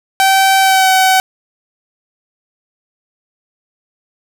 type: tone with pitch glide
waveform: sawtooth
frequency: 772 to 756.5 Hz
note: G5 to F#5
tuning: -27 to +38 cents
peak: -4 dBFS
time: 0.2-1.2 s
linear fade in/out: 0 ms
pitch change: -35 cents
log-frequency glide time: 0.6-0.9 s
effects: none